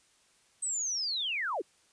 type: linear sweep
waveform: sine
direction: down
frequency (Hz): 8290 to 287.2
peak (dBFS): -30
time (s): 0.62-1.62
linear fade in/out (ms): 10
effects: white hiss -66 dBFS RMS until 1.92 s + resampled to 22050 Hz